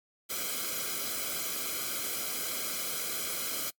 white noise with comb filter, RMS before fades -34 dBFS, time 0.29-3.71 s, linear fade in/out 20 ms, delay 1.1 ms, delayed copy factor -0.85, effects noise-tail reverb RT60 0.1 s tail -25 dB re dry + MP3 96 kbps

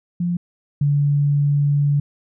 sine tone pair in turn, 174.61 / 143.94 Hz, F3 / D3, 0 / -34 cents, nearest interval minor third, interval 334 cents, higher first, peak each -18 / -14 dBFS, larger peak second, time 0.2-0.37 / 0.81-2 s, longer second, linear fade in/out 5 ms, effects none

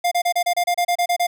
square tone bursts, 703 Hz, F5, 11 cents sharp, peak -17 dBFS, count 12, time 0.04-1.27 s, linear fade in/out 10 ms, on 75 ms, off 30 ms, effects none

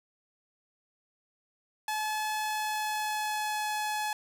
sawtooth tone with pitch glide, 858 to 849.6 Hz, A5 to G#5, -44 to +39 cents, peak -26 dBFS, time 1.88-4.13 s, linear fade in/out 2 ms, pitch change -17 cents, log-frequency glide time 2.34-3.68 s, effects none

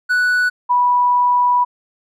triangle / sine tone pair in turn, 1480 / 981.2 Hz, F#6 / B5, 0 / -12 cents, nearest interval perfect fifth, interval 712 cents, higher first, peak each -11 dBFS, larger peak neither, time 0.09-0.5 / 0.69-1.65 s, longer second, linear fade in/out 20 ms, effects none

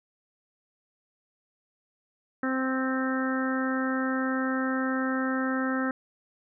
harmonic tone, 261.6 Hz, C4, in tune, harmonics 1 / 2 / 3 / 4 / 5 / 6 / 7, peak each -27 / -34 / -40 / -41 / -34 / -35 / -37 dBFS, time 2.43-5.91 s, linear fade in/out 2 ms, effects none

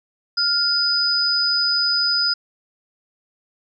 sine tone pair together, 1400 / 4986 Hz, F6 / D#8, +4 / +3 cents, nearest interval octave + minor seventh, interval 2199 cents, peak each -24 / -17 dBFS, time 0.37-2.34 s, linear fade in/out 10 ms, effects none

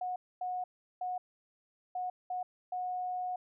sine tone bursts at uneven times, 729 Hz, F#5, 26 cents flat, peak -33 dBFS, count 6, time 0.01-0.16 / 0.41-0.64 / 1.01-1.18 / 1.95-2.1 / 2.3-2.43 / 2.72-3.36 s, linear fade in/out 5 ms, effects none

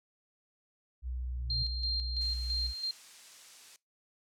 sine tone with vibrato, 62.3 Hz, B1, 16 cents sharp, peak -34 dBFS, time 1.02-2.74 s, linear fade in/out 50 ms, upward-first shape sine, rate 16 Hz, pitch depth 10 cents each way
sine tone with exponential growth, 119.1 Hz, A#2, 38 cents sharp, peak -34 dBFS, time 1.07-1.63 s, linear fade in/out 5 ms, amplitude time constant 120 ms
sine tone with tremolo, 4186 Hz, C8, in tune, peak -30 dBFS, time 1.5-2.91 s, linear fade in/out 2 ms, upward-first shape square, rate 3 Hz, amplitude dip 55%
blue noise, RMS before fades -47 dBFS, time 2.21-3.76 s, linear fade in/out 0 ms
effects noise-tail reverb RT60 0.2 s tail -22 dB re dry + low-pass 7000 Hz 12 dB/octave

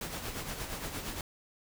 pink noise with tremolo, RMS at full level -37 dBFS, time 0.01-1.21 s, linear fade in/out 2 ms, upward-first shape sine, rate 8.6 Hz, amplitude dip 50%, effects none

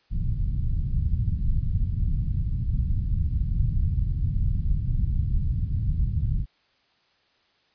pink low-pass noise, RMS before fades -24 dBFS, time 0.1-6.46 s, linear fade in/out 50 ms, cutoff 140 Hz, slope 24 dB/octave, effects white hiss -65 dBFS RMS until 7.74 s + resampled to 11025 Hz

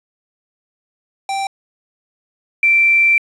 square / sine tone pair in turn, 783 / 2346 Hz, G5 / D7, -2 / -2 cents, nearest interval octave + perfect fifth, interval 1900 cents, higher second, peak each -19 / -9 dBFS, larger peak second, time 1.29-1.47 / 2.63-3.18 s, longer second, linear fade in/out 2 ms, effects resampled to 24000 Hz + 7-bit

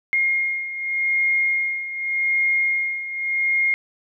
sine beating tone pair, 2136 / 2136.85 Hz, C7 / C7, +35 / +36 cents, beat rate 0.85 Hz, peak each -25 / -20 dBFS, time 0.13-3.74 s, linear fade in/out 0 ms, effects none

